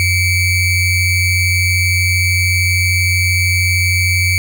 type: ring-modulated tone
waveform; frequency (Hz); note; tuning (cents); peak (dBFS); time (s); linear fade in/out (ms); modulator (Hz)
square; 1108.7; C#6; 0; -9; 0-4.38; 0; 1200
effects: 8-bit